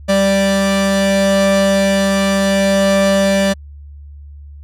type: tone pair together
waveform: 45% pulse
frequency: 195.99 / 587.3 Hz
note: G3 / D5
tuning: 0 / 0 cents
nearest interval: octave + perfect fifth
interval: 1900 cents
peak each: -14 dBFS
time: 0.08-3.54 s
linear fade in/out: 20 ms
effects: added 72 Hz sine -32 dBFS peak until 4.63 s + low-pass 11000 Hz 12 dB/octave